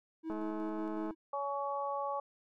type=tone with tremolo; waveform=triangle; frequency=322.1 Hz; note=E4; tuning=40 cents flat; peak=-34 dBFS; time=0.23-1.15 s; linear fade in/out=50 ms; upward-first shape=square; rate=5.4 Hz; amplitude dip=25%
type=click train; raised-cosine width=1 ms; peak=-30 dBFS; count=174; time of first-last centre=0.3-1.108 s; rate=214 Hz
type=harmonic tone; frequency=281.1 Hz; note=C#4; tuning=24 cents sharp; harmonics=2 / 3 / 4; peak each=-38 / -38 / -38 dBFS; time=1.33-2.2 s; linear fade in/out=5 ms
effects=none